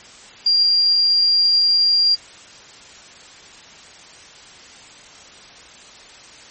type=tone; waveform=sine; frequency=4772 Hz; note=D8; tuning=27 cents sharp; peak=-12 dBFS; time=0.46-2.15 s; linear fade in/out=5 ms; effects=white hiss -42 dBFS RMS until 6.5 s + MP3 32 kbps